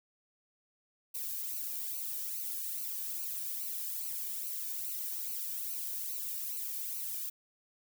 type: noise with flanger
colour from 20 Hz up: violet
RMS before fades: -38 dBFS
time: 1.14-7.3 s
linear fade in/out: 10 ms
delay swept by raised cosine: 0.57 to 1.53 ms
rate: 2.4 Hz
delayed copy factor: -0.75
effects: none